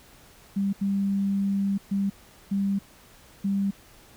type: tone bursts at uneven times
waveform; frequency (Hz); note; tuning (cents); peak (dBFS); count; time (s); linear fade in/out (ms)
sine; 197.7; G3; +15; -22; 5; 0.56-0.73 / 0.81-1.78 / 1.91-2.1 / 2.51-2.79 / 3.44-3.71; 10
effects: pink hiss -53 dBFS RMS until 4.16 s